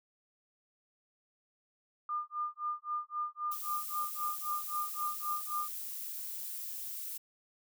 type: tone with tremolo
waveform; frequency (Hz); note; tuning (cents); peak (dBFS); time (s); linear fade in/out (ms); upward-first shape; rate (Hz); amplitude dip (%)
sine; 1207; D6; +47; -31; 2.09-5.68; 2; sine; 3.8; 100
type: noise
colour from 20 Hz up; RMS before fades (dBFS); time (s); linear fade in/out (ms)
violet; -41; 3.51-7.18; 10
effects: none